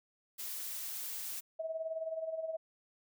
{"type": "noise", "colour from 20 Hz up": "blue", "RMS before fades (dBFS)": -41, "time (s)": [0.38, 1.41], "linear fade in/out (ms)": 20}
{"type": "tone with tremolo", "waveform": "sine", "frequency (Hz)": 645, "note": "E5", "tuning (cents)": -38, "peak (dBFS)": -33, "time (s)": [1.59, 2.57], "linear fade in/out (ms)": 10, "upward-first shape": "sine", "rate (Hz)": 19, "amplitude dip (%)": 65}
{"effects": []}